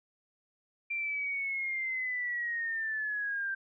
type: linear sweep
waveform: sine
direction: down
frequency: 2370 to 1568 Hz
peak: -31 dBFS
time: 0.9-3.55 s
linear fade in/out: 10 ms
effects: none